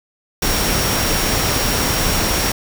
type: tone in noise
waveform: sine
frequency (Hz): 5588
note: F8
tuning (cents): 0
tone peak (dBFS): -25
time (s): 0.42-2.52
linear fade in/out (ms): 5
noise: pink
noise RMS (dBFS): -18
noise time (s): 0.42-2.52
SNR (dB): -10
effects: none